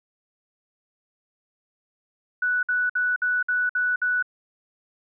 sine tone bursts, 1480 Hz, F#6, in tune, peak -20 dBFS, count 7, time 2.42-4.226 s, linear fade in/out 5 ms, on 210 ms, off 56 ms, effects none

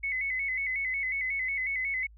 sine tone with vibrato, 2118 Hz, C7, 21 cents sharp, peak -28 dBFS, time 0.03-2.07 s, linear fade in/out 10 ms, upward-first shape square, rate 5.5 Hz, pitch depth 72 cents each way, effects added 54 Hz sine -50 dBFS peak until 2.17 s

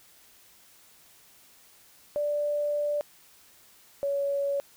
sine tone pair in turn, 587.3 / 561.8 Hz, D5 / C#5, 0 / +23 cents, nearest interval minor second, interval 77 cents, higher first, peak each -25 dBFS, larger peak neither, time 2.16-3.01 / 4.03-4.6 s, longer first, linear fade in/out 0 ms, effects white hiss -57 dBFS RMS until 4.76 s

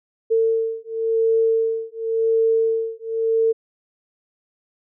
sine beating tone pair, 450.1 / 451.03 Hz, A4 / A4, +39 / +43 cents, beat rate 0.93 Hz, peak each -20 dBFS, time 0.3-3.53 s, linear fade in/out 20 ms, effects none

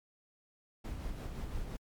brown noise with tremolo, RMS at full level -38 dBFS, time 0.84-1.77 s, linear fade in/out 10 ms, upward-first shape sine, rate 5.8 Hz, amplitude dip 35%, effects MP3 96 kbps

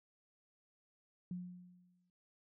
sine tone with exponential decay, 179.2 Hz, F3, 45 cents sharp, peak -38 dBFS, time 1.31-2.1 s, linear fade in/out 2 ms, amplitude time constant 170 ms, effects none

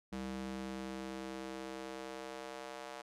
square tone with high-pass filter sweep, 65.41 Hz, C2, in tune, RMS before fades -44 dBFS, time 0.12-3.02 s, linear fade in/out 10 ms, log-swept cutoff 170 to 640 Hz, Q 1.4, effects low-pass 9000 Hz 12 dB/octave

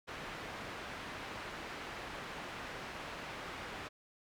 white low-pass noise, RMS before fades -45 dBFS, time 0.07-3.89 s, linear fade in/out 20 ms, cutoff 2000 Hz, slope 12 dB/octave, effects none

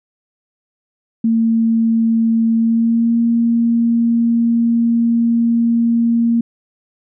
sine tone with pitch glide, 226.9 to 232.7 Hz, A#3 to A#3, -47 to -3 cents, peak -11 dBFS, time 1.24-6.41 s, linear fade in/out 5 ms, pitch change +44 cents, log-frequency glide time 2.56-3.18 s, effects none

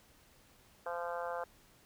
harmonic tone, 172.5 Hz, F3, 21 cents flat, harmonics 3 / 4 / 5 / 6 / 7 / 8 / 9, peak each -40 / -42 / -44 / -46 / -47 / -48 / -49 dBFS, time 0.86-1.44 s, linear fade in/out 2 ms, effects pink hiss -64 dBFS RMS until 1.85 s

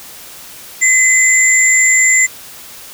sine tone pair together, 2036 / 7255 Hz, C7 / A#8, -48 / -48 cents, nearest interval octave + minor seventh, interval 2200 cents, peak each -10 dBFS, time 0.81-2.27 s, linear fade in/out 20 ms, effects white hiss -34 dBFS RMS until 2.93 s

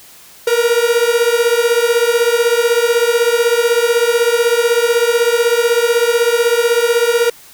45% pulse beating tone pair, 464.2 / 480.2 Hz, A#4 / B4, -7 / -49 cents, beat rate 16 Hz, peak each -14 dBFS, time 0.47-7.3 s, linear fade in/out 5 ms, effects white hiss -41 dBFS RMS until 7.53 s

